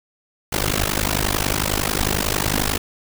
pink noise with amplitude modulation, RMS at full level -17 dBFS, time 0.52-2.78 s, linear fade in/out 10 ms, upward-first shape sine, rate 51.1 Hz, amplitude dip 100%, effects none

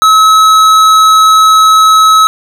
sine tone with tanh clipping, 1289 Hz, E6, 39 cents flat, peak -4 dBFS, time 0.02-2.27 s, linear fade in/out 0 ms, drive 15 dB, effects none

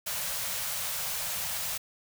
white band-stop noise, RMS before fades -33 dBFS, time 0.06-1.78 s, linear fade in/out 10 ms, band 200 to 490 Hz, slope 96 dB/octave, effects none

